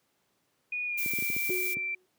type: tone with pitch glide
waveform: sine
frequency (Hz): 2460 to 2346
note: D#7 to D7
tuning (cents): -20 to -2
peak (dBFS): -30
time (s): 0.72-1.95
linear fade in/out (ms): 5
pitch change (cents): -82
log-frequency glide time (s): 0.86-1.08
type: noise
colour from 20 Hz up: violet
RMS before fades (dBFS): -34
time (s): 0.97-1.75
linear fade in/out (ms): 20
type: clicks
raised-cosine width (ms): 3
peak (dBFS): -25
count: 8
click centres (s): 1.061 / 1.136 / 1.187 / 1.224 / 1.301 / 1.365 / 1.494 / 1.769
type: tone with exponential decay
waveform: sine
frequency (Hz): 367.5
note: F#4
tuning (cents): -12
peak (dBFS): -28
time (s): 1.5-2.06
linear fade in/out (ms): 1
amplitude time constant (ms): 120
effects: pink hiss -73 dBFS RMS until 2.18 s + high-pass 150 Hz 12 dB/octave